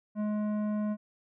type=tone with tanh clipping; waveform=sine; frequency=210.7 Hz; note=G#3; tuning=25 cents sharp; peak=-30 dBFS; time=0.15-0.97 s; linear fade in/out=50 ms; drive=12 dB; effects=none